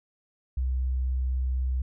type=tone; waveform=sine; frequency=64 Hz; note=C2; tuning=38 cents flat; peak=-24 dBFS; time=0.57-1.82 s; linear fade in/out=5 ms; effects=none